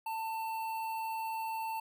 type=tone with notch filter; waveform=square; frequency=893 Hz; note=A5; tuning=25 cents sharp; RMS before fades=-37 dBFS; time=0.06-1.8 s; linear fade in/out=5 ms; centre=6000 Hz; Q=0.65; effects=none